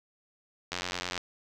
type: click train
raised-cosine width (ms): 0.2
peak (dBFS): -15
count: 42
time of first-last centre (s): 0.72-1.178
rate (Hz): 89.6
effects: none